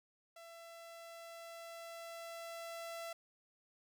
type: tone with level ramp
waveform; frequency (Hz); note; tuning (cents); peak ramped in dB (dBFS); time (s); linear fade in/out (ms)
sawtooth; 670; E5; +28; -49 to -39; 0.36-3.13; 5
effects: none